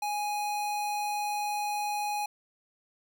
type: tone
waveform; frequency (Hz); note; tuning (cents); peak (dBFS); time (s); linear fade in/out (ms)
square; 830.6; G#5; 0; -30; 0.02-2.26; 5
effects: none